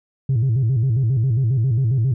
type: tone with vibrato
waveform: sine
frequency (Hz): 122.2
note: B2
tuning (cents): -18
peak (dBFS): -13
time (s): 0.29-2.14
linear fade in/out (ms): 5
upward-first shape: square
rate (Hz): 7.4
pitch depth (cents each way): 160
effects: tanh soft clip ceiling -13 dBFS